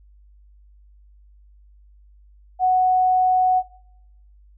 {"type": "tone", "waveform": "sine", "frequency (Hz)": 740, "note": "F#5", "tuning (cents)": 0, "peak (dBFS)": -14, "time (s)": [2.59, 3.63], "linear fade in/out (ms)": 50, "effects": ["noise-tail reverb RT60 0.8 s tail -20 dB re dry", "added 50 Hz sine -48 dBFS peak until 4.57 s"]}